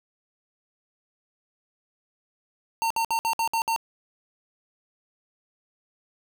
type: tone bursts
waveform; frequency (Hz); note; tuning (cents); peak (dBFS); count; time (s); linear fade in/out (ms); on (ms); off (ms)
square; 910; A#5; -42; -23; 7; 2.82-3.762; 0; 84; 59
effects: none